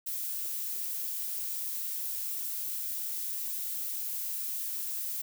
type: noise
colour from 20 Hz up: violet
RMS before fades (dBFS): -35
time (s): 0.06-5.22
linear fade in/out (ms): 10
effects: none